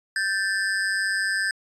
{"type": "ring-modulated tone", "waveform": "square", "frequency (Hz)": 1661.2, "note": "G#6", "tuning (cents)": 0, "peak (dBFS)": -20, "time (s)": [0.16, 1.51], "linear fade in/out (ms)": 2, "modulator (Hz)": 97.1, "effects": ["resampled to 24000 Hz"]}